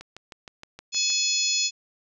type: click train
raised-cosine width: 0.2 ms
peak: -23 dBFS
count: 8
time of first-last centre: 0.01-1.102 s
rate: 6.41 Hz
type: harmonic tone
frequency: 853 Hz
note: G#5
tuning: 46 cents sharp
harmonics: 3 / 4 / 5 / 6 / 7 / 8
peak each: -30 / -30 / -28 / -28 / -32 / -27 dBFS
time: 0.92-1.71 s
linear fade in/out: 50 ms
effects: none